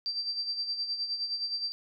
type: tone with tremolo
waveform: sine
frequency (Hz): 4690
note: D8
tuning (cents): -3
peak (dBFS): -28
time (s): 0.06-1.72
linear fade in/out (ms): 0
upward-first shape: sine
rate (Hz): 9.6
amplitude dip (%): 60
effects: none